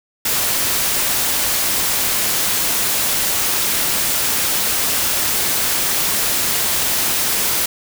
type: noise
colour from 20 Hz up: white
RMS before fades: -18 dBFS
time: 0.25-7.66 s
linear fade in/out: 5 ms
effects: none